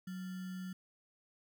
sine tone with sample-and-hold, 185 Hz, F#3, in tune, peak -40 dBFS, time 0.07-0.73 s, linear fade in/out 5 ms, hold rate 1575 Hz, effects none

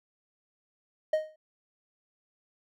triangle tone with exponential decay, 622.3 Hz, D#5, in tune, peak -18 dBFS, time 1.13-1.36 s, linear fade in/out 5 ms, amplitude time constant 48 ms, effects none

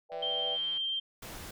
sine chord, E minor seventh, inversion second, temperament equal, 493.9 / 587.3 / 659.3 / 784 Hz, B4 / D5 / E5 / G5, 0 / 0 / 0 / 0 cents, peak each -40 / -41 / -42 / -41 dBFS, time 0.09-0.58 s, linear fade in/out 50 ms
click train, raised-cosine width 0.3 ms, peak -36 dBFS, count 111, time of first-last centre 0.12-0.775 s, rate 168 Hz
sine tone, 3156 Hz, G7, 11 cents sharp, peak -30 dBFS, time 0.22-1 s, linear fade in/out 10 ms
pink noise, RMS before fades -44 dBFS, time 1.22-1.51 s, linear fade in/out 5 ms
effects none

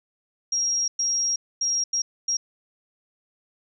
sine tone bursts at uneven times, 5620 Hz, F8, 10 cents sharp, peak -21 dBFS, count 5, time 0.52-0.88 / 0.99-1.36 / 1.61-1.84 / 1.93-2.02 / 2.28-2.37 s, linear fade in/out 5 ms, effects none

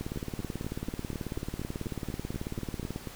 two click trains, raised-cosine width 3 ms, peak -23 / -21 dBFS, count 13 / 55, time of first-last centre 0.16-3.073 / 0.01-2.961 s, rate 4.12 / 18.3 Hz, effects pink hiss -47 dBFS RMS until 3.15 s

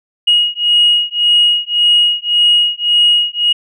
sine beating tone pair, 2884 / 2885.8 Hz, F#7 / F#7, -45 / -44 cents, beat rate 1.8 Hz, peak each -11 dBFS, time 0.27-3.53 s, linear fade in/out 10 ms, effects tanh soft clip ceiling -2 dBFS

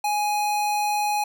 square tone, 833 Hz, G#5, 5 cents sharp, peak -22 dBFS, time 0.04-1.24 s, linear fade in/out 5 ms, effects none

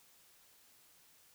silence, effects white hiss -65 dBFS RMS until 1.34 s

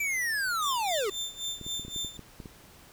square linear sweep, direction down, 2349 to 370.9 Hz, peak -28 dBFS, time 0-1.1 s, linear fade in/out 5 ms
30% pulse tone with tremolo, 3570 Hz, A7, 24 cents sharp, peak -28 dBFS, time 0.62-2.17 s, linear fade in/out 2 ms, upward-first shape sine, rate 3.8 Hz, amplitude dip 85%
clicks, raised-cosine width 3 ms, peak -29 dBFS, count 10, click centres 1.613 / 1.665 / 1.796 / 1.85 / 1.882 / 1.962 / 2.047 / 2.193 / 2.402 / 2.458 s
effects pink hiss -54 dBFS RMS until 2.92 s

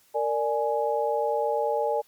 sine tone cluster, 460.3 / 589 / 835 Hz, A#4 / D5 / G#5, -22 / +5 / +9 cents, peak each -27 dBFS, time 0.14-2.02 s, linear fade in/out 20 ms, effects white hiss -61 dBFS RMS until 2.07 s + MP3 96 kbps

